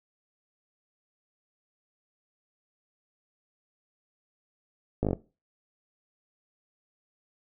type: slowing click train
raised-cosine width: 2 ms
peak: -13 dBFS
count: 6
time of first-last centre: 5.03-5.131 s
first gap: 18 ms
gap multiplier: 1.06
effects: noise-tail reverb RT60 0.3 s tail -19 dB re dry